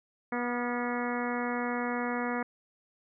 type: harmonic tone with a mistuned harmonic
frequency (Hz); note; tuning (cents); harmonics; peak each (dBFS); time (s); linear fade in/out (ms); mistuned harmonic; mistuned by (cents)
243.1; B3; -27; 1 / 2 / 3 / 4 / 5 / 6 / 7 / 8 / 9; -33 / -36 / -38 / -39 / -40 / -41 / -41 / -42 / -43; 0.32-2.43; 5; 6; -38
effects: none